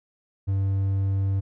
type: tone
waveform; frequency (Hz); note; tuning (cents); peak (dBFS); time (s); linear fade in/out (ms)
triangle; 97.4; G2; -11; -19; 0.47-1.41; 20
effects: none